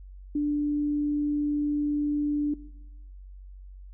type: tone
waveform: sine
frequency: 293.7 Hz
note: D4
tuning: in tune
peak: -23 dBFS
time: 0.35-2.54 s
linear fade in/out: 5 ms
effects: noise-tail reverb RT60 1.0 s tail -19 dB re dry + added 47 Hz sine -42 dBFS peak until 3.93 s